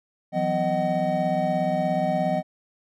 triangle tone cluster, 167.1 / 184 / 251.8 / 619 / 754 Hz, E3 / F#3 / B3 / D#5 / F#5, +24 / -9 / +34 / -9 / +32 cents, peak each -28 / -27 / -29 / -23 / -25 dBFS, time 0.32-2.43 s, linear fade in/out 50 ms, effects none

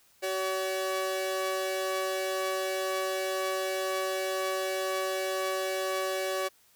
sawtooth tone pair together, 378 / 568 Hz, F#4 / C#5, +37 / +42 cents, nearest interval perfect fifth, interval 705 cents, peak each -29 / -27 dBFS, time 0.22-6.49 s, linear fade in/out 20 ms, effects white hiss -63 dBFS RMS until 6.75 s

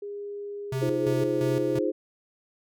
sine tone with pitch glide, 407.5 to 420.9 Hz, G#4 to G#4, -33 to +23 cents, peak -33 dBFS, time 0.02-1.24 s, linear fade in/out 5 ms, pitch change +56 cents, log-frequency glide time 0.86-0.97 s
square tone with tremolo, 130.81 Hz, C3, in tune, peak -28 dBFS, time 0.72-1.79 s, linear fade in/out 5 ms, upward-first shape square, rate 2.9 Hz, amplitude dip 60%
sine chord, F minor seventh, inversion third, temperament equal, 311.1 / 349.2 / 415.3 / 523.3 Hz, Eb4 / F4 / Ab4 / C5, 0 / 0 / 0 / 0 cents, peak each -29 dBFS, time 0.81-1.92 s, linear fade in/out 20 ms
effects none

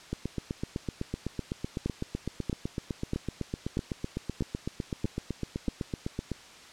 two click trains, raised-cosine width 3 ms, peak -16 / -18 dBFS, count 7 / 50, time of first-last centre 1.86-5.682 / 0.13-6.317 s, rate 1.57 / 7.92 Hz, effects white hiss -50 dBFS RMS until 6.72 s + low-pass 6000 Hz 12 dB/octave

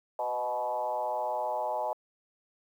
sine tone with frequency modulation, 740 Hz, F#5, in tune, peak -28 dBFS, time 0.19-1.93 s, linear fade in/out 2 ms, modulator 119 Hz, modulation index 1.8, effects high-pass 400 Hz 12 dB/octave + 10-bit

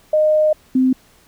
sine tone pair in turn, 615 / 258.6 Hz, D#5 / C4, -20 / -20 cents, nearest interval octave + minor third, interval 1500 cents, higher first, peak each -11 dBFS, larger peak neither, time 0.13-0.53 / 0.75-0.93 s, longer first, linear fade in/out 5 ms, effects pink hiss -52 dBFS RMS until 1.27 s

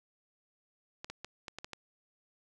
clicks, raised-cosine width 0.2 ms, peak -24 dBFS, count 7, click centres 1.045 / 1.1 / 1.246 / 1.482 / 1.586 / 1.645 / 1.733 s, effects none

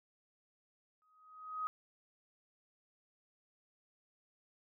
sine tone with exponential growth, 1258 Hz, D#6, 19 cents sharp, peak -33 dBFS, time 1.02-1.67 s, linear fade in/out 0 ms, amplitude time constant 140 ms, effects none

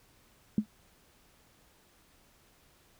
sine tone with exponential decay, 212.4 Hz, G#3, 39 cents sharp, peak -19 dBFS, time 0.58-0.66 s, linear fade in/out 2 ms, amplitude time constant 16 ms, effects pink hiss -64 dBFS RMS until 2.99 s

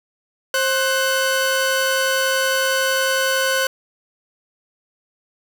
sawtooth tone pair together, 530 / 1499.1 Hz, C5 / F#6, +22 / +22 cents, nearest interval octave + tritone, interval 1800 cents, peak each -16 dBFS, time 0.54-3.67 s, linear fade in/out 2 ms, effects none

